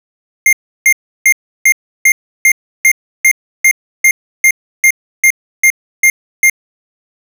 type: tone bursts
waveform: square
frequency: 2114 Hz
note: C7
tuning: 17 cents sharp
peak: -5 dBFS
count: 16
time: 0.46-6.498 s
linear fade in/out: 2 ms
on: 68 ms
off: 330 ms
effects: none